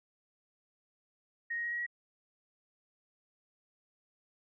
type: tone with pitch steps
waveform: sine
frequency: 1867 / 1878.9 / 1890.9 / 1902.9 / 1915.1 Hz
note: A#6 / A#6 / A#6 / A#6 / A#6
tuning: +2 / +13 / +24 / +35 / +46 cents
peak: -33 dBFS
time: 1.5-1.865 s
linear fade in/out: 10 ms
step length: 73 ms
effects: none